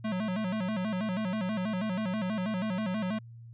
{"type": "tone with vibrato", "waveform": "square", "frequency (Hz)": 200.1, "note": "G3", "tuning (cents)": 36, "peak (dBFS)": -30, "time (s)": [0.04, 3.19], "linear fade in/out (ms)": 10, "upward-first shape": "square", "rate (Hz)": 6.2, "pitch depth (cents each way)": 150, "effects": ["added 116 Hz sine -45 dBFS peak until 3.53 s", "resampled to 8000 Hz"]}